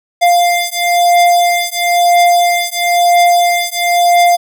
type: beating tone pair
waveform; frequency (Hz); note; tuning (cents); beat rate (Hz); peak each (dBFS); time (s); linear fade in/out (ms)
square; 698.5 / 699.5; F5 / F5; 0 / +3; 1; -12; 0.21-4.37; 20
effects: none